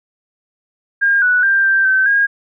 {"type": "tone with pitch steps", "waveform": "sine", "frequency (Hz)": [1612, 1478, 1585, 1574, 1541, 1629], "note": ["G6", "F#6", "G6", "G6", "G6", "G#6"], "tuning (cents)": [48, -2, 19, 7, -30, -34], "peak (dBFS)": -10, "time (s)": [1.01, 2.27], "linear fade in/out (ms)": 20, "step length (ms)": 210, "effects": []}